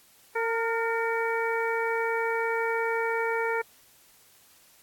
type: harmonic tone with a mistuned harmonic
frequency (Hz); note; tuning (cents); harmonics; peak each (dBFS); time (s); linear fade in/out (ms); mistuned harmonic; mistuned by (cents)
455.7; A#4; -39; 1 / 2 / 3 / 4 / 5; -28 / -31 / -33 / -34 / -35; 0.35-3.62; 10; 3; +46
effects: white hiss -58 dBFS RMS until 4.82 s + AAC 64 kbps